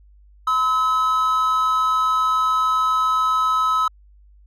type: tone pair together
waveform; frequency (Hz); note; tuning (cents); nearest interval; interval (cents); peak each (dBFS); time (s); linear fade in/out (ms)
triangle; 1015.2 / 1288; B5 / E6; +47 / -41; major third; 412; -22 / -15; 0.47-3.88; 5
effects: added 50 Hz sine -47 dBFS peak until 4.46 s

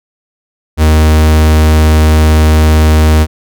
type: tone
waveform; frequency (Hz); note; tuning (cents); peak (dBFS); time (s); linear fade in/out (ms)
45% pulse; 77.78; D#2; 0; -4; 0.77-3.27; 50
effects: none

